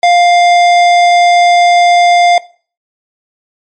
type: tone with hard clipping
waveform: sine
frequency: 701 Hz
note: F5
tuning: 6 cents sharp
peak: -6 dBFS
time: 0.03-2.38 s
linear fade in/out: 2 ms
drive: 14 dB
effects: noise-tail reverb RT60 0.4 s tail -19 dB re dry + MP3 48 kbps